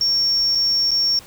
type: tone with dropouts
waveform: sine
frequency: 5500 Hz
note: F8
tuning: 27 cents flat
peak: -14 dBFS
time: 0.01-1.19 s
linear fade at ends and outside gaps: 1 ms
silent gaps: 0.55-0.554 / 0.908-0.915 s
effects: tanh soft clip ceiling -12 dBFS + pink hiss -43 dBFS RMS until 1.26 s